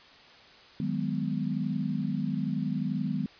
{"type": "chord", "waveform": "sine", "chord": "G# minor seventh", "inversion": "second", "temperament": "just", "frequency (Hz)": [155.74, 186.89, 207.7, 249.2], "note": ["D#3", "F#3", "G#3", "B3"], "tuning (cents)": [2, 18, 0, 16], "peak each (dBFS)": -33, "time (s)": [0.8, 3.26], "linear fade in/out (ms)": 2, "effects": ["white hiss -53 dBFS RMS until 3.39 s", "resampled to 11025 Hz"]}